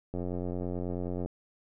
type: click train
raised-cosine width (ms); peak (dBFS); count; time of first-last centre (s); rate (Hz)
2; -22; 101; 0.14-1.26; 89.3
effects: none